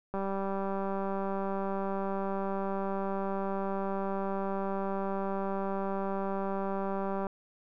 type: click train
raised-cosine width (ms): 1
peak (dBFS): -21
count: 1391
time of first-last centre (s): 0.14-7.268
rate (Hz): 195
effects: none